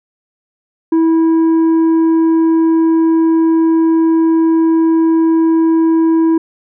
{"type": "tone with tanh clipping", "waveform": "sine", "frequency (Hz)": 325.9, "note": "E4", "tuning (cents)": -20, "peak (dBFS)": -9, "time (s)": [0.92, 6.38], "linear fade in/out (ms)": 5, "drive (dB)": 5, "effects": []}